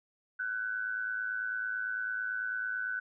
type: tone with amplitude modulation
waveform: sine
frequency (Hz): 1504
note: F#6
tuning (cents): +28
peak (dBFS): -29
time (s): 0.39-3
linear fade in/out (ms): 10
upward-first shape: sine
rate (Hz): 109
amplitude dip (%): 65
effects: none